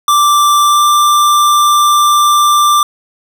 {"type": "tone with pitch glide", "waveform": "square", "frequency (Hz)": [1174.7, 1182.2], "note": ["D6", "D6"], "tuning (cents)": [0, 11], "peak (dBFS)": -7, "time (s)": [0.08, 2.83], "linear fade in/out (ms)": 2, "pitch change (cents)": 11, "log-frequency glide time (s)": [0.64, 0.84], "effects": []}